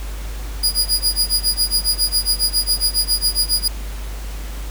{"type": "tone with tremolo", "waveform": "sawtooth", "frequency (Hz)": 4893, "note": "D#8", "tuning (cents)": -30, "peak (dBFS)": -10, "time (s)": [0.63, 3.68], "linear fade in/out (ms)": 5, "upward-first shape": "sine", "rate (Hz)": 7.3, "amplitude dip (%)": 95, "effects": ["added 50 Hz sine -25 dBFS peak until 4.7 s", "pink hiss -37 dBFS RMS until 4.7 s"]}